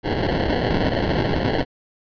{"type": "noise with sample-and-hold", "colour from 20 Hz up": "blue", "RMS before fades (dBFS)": -21, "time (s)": [0.03, 1.65], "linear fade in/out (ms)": 50, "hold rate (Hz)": 1225, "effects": ["resampled to 11025 Hz"]}